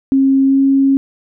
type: tone with pitch glide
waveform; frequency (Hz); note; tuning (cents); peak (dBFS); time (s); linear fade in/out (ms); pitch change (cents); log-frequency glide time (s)
sine; 270 to 272.3; C#4 to C#4; -45 to -31; -8; 0.12-0.97; 0; +14; 0.45-0.6
effects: none